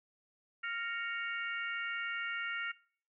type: harmonic tone with a mistuned harmonic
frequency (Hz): 465.1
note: A#4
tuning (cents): -4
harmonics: 3 / 4 / 5 / 6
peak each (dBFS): -39 / -41 / -43 / -45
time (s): 0.63-2.72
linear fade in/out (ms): 10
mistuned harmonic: 5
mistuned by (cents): -79
effects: noise-tail reverb RT60 0.5 s tail -21 dB re dry